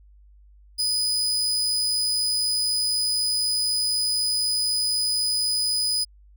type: tone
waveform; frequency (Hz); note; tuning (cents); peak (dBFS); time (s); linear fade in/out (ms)
35% pulse; 4978; D#8; 0; -20; 0.78-6.05; 20
effects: added 50 Hz sine -49 dBFS peak until 6.36 s